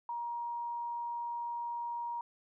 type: tone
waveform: sine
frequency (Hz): 946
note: A#5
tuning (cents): +25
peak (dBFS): -35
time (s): 0.09-2.21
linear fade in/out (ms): 2
effects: none